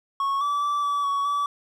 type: tone with pitch steps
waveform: triangle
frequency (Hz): 1103 / 1154 / 1161 / 1150 / 1123 / 1150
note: C#6 / D6 / D6 / D6 / C#6 / D6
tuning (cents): -9 / -31 / -20 / -37 / +22 / -37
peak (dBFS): -20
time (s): 0.2-1.46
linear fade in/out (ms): 2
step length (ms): 210
effects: none